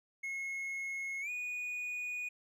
triangle tone with pitch glide, 2171 to 2465 Hz, C#7 to D#7, -37 to -17 cents, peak -35 dBFS, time 0.23-2.29 s, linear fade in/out 10 ms, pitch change +220 cents, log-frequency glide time 1.21-1.3 s, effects none

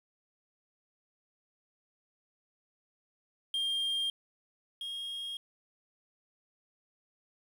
triangle tone pair in turn, 3205 / 3255 Hz, G7 / G#7, +38 / -36 cents, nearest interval unison, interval 26 cents, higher second, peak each -28 / -35 dBFS, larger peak first, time 3.54-4.1 / 4.81-5.37 s, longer neither, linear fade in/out 2 ms, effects 10-bit

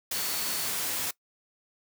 sine tone in noise, 4435 Hz, C#8, in tune, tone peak -38 dBFS, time 0.14-0.68 s, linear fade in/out 5 ms, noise white, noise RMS -31 dBFS, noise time 0.11-1.11 s, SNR -10 dB, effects noise-tail reverb RT60 0.1 s tail -21 dB re dry + high-pass 100 Hz 12 dB/octave

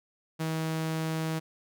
sawtooth tone, 160 Hz, D#3, 49 cents sharp, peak -25 dBFS, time 0.39-1.4 s, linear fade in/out 20 ms, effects none

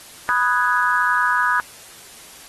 sine chord, G# minor seventh, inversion first, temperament equal, 987.8 / 1244.5 / 1480 / 1661.2 Hz, B5 / D#6 / F#6 / G#6, 0 / 0 / 0 / 0 cents, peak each -21 dBFS, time 0.29-1.6 s, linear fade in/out 0 ms, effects white hiss -42 dBFS RMS until 2.48 s + AAC 32 kbps

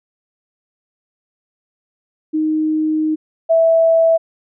sine tone pair in turn, 311.1 / 656.5 Hz, D#4 / E5, 0 / -7 cents, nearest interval octave + minor second, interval 1293 cents, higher second, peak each -14 / -9 dBFS, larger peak second, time 2.33-3.16 / 3.49-4.18 s, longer first, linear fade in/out 20 ms, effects none

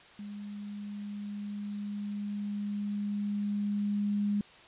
sine tone with level ramp, 205 Hz, G#3, 22 cents flat, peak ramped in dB -39 to -26 dBFS, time 0.19-4.41 s, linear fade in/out 2 ms, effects white hiss -54 dBFS RMS until 4.67 s + resampled to 8000 Hz

